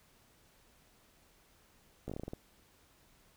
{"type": "slowing click train", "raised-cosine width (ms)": 2, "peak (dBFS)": -27, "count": 9, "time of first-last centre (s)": [2.08, 2.334], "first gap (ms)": 16, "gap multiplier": 1.19, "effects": ["pink hiss -66 dBFS RMS until 3.36 s"]}